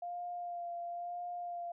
sine tone with vibrato, 698.5 Hz, F5, in tune, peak -38 dBFS, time 0.02-1.72 s, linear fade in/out 5 ms, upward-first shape sine, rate 1 Hz, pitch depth 19 cents each way, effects none

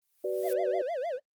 blue noise with exponential growth, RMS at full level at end -40 dBFS, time 0.02-0.53 s, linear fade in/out 1 ms, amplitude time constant 110 ms
sine chord, B minor, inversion second, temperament equal with one note detuned, 377.6 / 493.9 / 587.3 Hz, F#4 / B4 / D5, +35 / 0 / 0 cents, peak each -31 / -34 / -33 dBFS, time 0.24-0.82 s, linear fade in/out 5 ms
triangle tone with vibrato, 587.3 Hz, D5, in tune, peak -28 dBFS, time 0.42-1.2 s, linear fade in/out 50 ms, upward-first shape sine, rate 6.5 Hz, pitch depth 300 cents each way
effects noise-tail reverb RT60 0.1 s tail -22 dB re dry + Opus 32 kbps

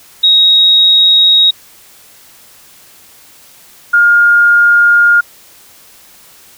sine tone pair in turn, 3781 / 1416.3 Hz, A#7 / F6, +24 / +24 cents, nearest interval octave + perfect fourth, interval 1700 cents, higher first, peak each -4 dBFS, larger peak neither, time 0.23-1.51 / 3.93-5.21 s, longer neither, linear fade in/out 10 ms, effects white hiss -41 dBFS RMS until 6.57 s

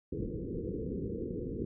white low-pass noise, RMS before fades -37 dBFS, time 0.12-1.65 s, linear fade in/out 5 ms, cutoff 480 Hz, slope 96 dB/octave, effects none

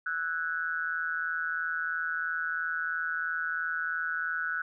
sine tone with amplitude modulation, 1480 Hz, F#6, in tune, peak -25 dBFS, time 0.06-4.62 s, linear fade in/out 5 ms, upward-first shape sine, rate 163 Hz, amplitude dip 90%, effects none

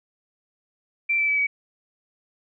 sine tone with pitch steps, 2349 / 2322 / 2295 / 2269 Hz, D7 / D7 / D7 / C#7, 0 / -20 / -40 / +40 cents, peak -19 dBFS, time 1.09-1.47 s, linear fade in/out 10 ms, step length 95 ms, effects none

